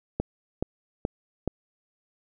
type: click train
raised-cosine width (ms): 2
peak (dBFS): -12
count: 4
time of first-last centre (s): 0.2-1.477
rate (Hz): 2.35
effects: none